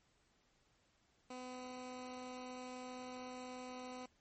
15% pulse tone, 252.6 Hz, B3, 39 cents sharp, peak -40 dBFS, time 1.3-4.06 s, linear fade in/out 5 ms, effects pink hiss -75 dBFS RMS until 4.2 s + MP3 32 kbps

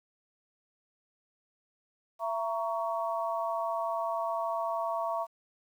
sine chord, A# diminished, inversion second, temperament just, 671.3 / 932.3 / 1118.8 Hz, E5 / A#5 / C#6, +31 / 0 / +16 cents, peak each -32 / -35 / -35 dBFS, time 2.19-5.27 s, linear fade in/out 50 ms, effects 10-bit

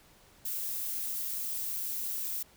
violet noise, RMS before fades -35 dBFS, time 0.45-2.43 s, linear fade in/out 5 ms, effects pink hiss -60 dBFS RMS until 2.56 s

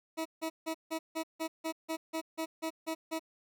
20% pulse tone bursts, 322 Hz, E4, 41 cents flat, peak -28 dBFS, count 13, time 0.17-3.195 s, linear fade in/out 20 ms, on 85 ms, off 160 ms, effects none

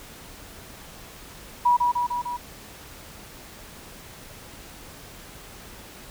sine tone with echo, 970 Hz, B5, 31 cents flat, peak -15 dBFS, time 1.65-1.77 s, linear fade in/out 10 ms, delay 150 ms, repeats 4, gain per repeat -3 dB, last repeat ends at 2.37 s, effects pink hiss -44 dBFS RMS until 6.1 s

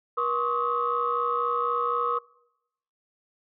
sine tone cluster, 480.1 / 1071 / 1135 / 1268 Hz, B4 / C6 / C#6 / D#6, -49 / +40 / +41 / +32 cents, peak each -30 / -30 / -29 / -26 dBFS, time 0.17-2.19 s, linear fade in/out 10 ms, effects noise-tail reverb RT60 0.8 s tail -22 dB re dry + tanh soft clip ceiling -14 dBFS

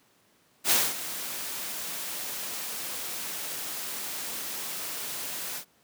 white noise with ADSR envelope, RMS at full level -21 dBFS, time 0.64-5.65 s, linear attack 72 ms, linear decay 220 ms, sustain -14 dB, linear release 85 ms, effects pink hiss -64 dBFS RMS until 5.83 s + high-pass 150 Hz 12 dB/octave

